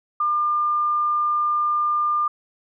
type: tone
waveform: sine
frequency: 1200 Hz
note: D6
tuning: 37 cents sharp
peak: -18 dBFS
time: 0.2-2.28 s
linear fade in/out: 5 ms
effects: none